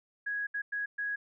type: tone bursts at uneven times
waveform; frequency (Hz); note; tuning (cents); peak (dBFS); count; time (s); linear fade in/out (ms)
sine; 1661.2; G#6; 0; -31; 4; 0.26-0.47 / 0.54-0.62 / 0.72-0.86 / 0.98-1.16; 10
effects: none